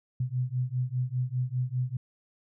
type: beating tone pair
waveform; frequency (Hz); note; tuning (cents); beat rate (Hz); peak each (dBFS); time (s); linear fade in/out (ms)
sine; 123.8 / 128.8; B2 / C3; +5 / -27; 5; -30; 0.2-1.97; 5
effects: none